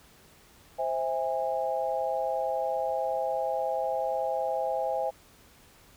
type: chord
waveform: sine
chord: C augmented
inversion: none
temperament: just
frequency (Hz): 523.3 / 654.1 / 817.6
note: C5 / E5 / G#5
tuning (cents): 0 / -14 / -27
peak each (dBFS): -31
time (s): 0.78-5.11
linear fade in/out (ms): 20
effects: pink hiss -57 dBFS RMS until 5.96 s